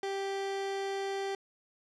30% pulse tone, 392 Hz, G4, in tune, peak -30 dBFS, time 0.03-1.35 s, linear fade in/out 2 ms, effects low-pass 6000 Hz 12 dB/octave

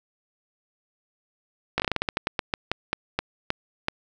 slowing click train, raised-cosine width 0.3 ms, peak -7 dBFS, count 18, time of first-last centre 1.78-3.884 s, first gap 18 ms, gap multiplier 1.21, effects none

